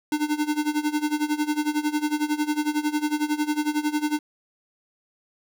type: tone with tremolo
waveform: square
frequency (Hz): 300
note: D4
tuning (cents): +37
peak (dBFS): -20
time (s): 0.12-4.19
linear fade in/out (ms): 2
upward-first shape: sine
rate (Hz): 11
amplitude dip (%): 85
effects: none